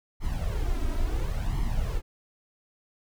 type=noise with flanger; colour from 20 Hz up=brown; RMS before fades=-27 dBFS; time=0.2-2.02 s; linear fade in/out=50 ms; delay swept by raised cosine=0.95 to 3.15 ms; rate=0.72 Hz; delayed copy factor=+0.75; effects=none